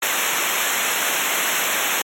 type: noise with comb filter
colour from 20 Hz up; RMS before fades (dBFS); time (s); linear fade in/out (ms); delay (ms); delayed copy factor
pink; -21; 0.02-2.02; 5; 0.21; -1
effects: high-pass 200 Hz 12 dB/octave + MP3 64 kbps